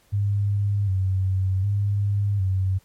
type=tone with vibrato; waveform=sine; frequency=98 Hz; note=G2; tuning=in tune; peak=-19 dBFS; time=0.12-2.79 s; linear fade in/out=20 ms; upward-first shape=square; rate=0.66 Hz; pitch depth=58 cents each way; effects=pink hiss -60 dBFS RMS until 2.84 s + MP3 64 kbps